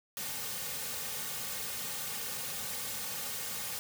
white noise with comb filter, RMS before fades -38 dBFS, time 0.17-3.79 s, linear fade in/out 0 ms, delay 3 ms, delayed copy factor -0.85, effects none

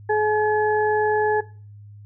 harmonic tone, 425.7 Hz, G#4, 43 cents sharp, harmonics 1 / 2 / 4, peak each -19 / -22 / -25 dBFS, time 0.09-1.41 s, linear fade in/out 10 ms, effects noise-tail reverb RT60 0.4 s tail -19 dB re dry + added 103 Hz sine -40 dBFS peak until 2.05 s

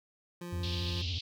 25% pulse tone, 174.61 Hz, F3, in tune, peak -36 dBFS, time 0.41-1.02 s, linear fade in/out 5 ms
triangle tone with vibrato, 87.31 Hz, F2, in tune, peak -31 dBFS, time 0.52-1.19 s, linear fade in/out 10 ms, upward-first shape triangle, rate 14 Hz, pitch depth 190 cents each way
pink band-pass noise, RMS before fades -40 dBFS, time 0.63-1.21 s, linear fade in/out 5 ms, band 2800 to 4900 Hz, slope 48 dB/octave
effects none

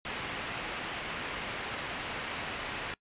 white low-pass noise, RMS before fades -38 dBFS, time 0.05-2.94 s, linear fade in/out 2 ms, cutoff 3000 Hz, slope 24 dB/octave, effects noise-tail reverb RT60 0.1 s tail -24 dB re dry + resampled to 8000 Hz

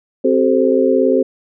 harmonic tone with a mistuned harmonic, 87.31 Hz, F2, in tune, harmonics 3 / 4 / 5 / 6, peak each -16 / -16 / -16 / -16 dBFS, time 0.24-1.23 s, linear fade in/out 10 ms, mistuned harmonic 4, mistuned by +140 cents, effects none

